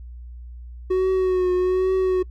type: tone with vibrato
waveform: triangle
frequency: 370 Hz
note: F#4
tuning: in tune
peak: -15 dBFS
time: 0.9-2.23 s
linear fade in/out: 10 ms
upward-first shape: triangle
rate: 1.2 Hz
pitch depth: 39 cents each way
effects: noise-tail reverb RT60 0.1 s tail -24 dB re dry + added 60 Hz sine -35 dBFS peak until 2.3 s